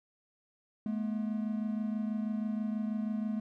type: tone pair together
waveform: triangle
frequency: 213.5 / 239.7 Hz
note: G#3 / A#3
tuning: +48 / +48 cents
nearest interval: major second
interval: 200 cents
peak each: -30 / -36 dBFS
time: 0.86-3.4 s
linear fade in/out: 2 ms
effects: none